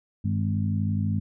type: harmonic tone with a mistuned harmonic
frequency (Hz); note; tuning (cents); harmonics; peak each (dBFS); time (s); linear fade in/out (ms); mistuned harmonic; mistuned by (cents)
51.91; G#1; 0; 2 / 3 / 4 / 5; -25 / -31 / -28 / -36; 0.24-1.2; 10; 2; -90
effects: none